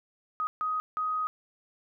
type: tone bursts at uneven times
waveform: sine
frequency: 1254 Hz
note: D#6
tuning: 13 cents sharp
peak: -27 dBFS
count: 3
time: 0.4-0.47 / 0.61-0.8 / 0.97-1.27 s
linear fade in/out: 0 ms
effects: none